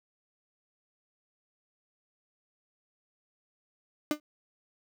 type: tone with exponential decay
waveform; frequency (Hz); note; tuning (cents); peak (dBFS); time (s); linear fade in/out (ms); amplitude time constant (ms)
35% pulse; 300; D4; +37; -20; 4.11-4.2; 1; 18
effects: none